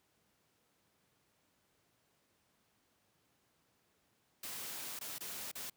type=noise with dropouts; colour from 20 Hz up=white; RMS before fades=-44 dBFS; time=4.43-5.7 s; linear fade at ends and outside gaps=5 ms; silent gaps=4.991-5.01 / 5.184-5.206 / 5.516-5.553 s; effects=pink hiss -75 dBFS RMS until 5.76 s + high-pass 100 Hz 12 dB/octave